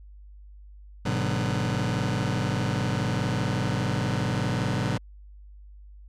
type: chord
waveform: sawtooth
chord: G# half-diminished seventh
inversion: none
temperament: just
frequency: 103.83 / 124.59 / 149.51 / 186.89 Hz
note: G#2 / B2 / D3 / F#3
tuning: 0 / +16 / +31 / +18 cents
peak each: -26 / -24 / -27 / -27 dBFS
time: 1.05-4.98 s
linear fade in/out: 10 ms
effects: added 50 Hz sine -44 dBFS peak until 6.08 s + low-pass 7000 Hz 12 dB/octave